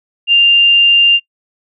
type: tone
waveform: sine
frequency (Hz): 2794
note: F7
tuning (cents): 0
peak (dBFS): -5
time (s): 0.27-1.2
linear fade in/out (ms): 50
effects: noise-tail reverb RT60 0.1 s tail -26 dB re dry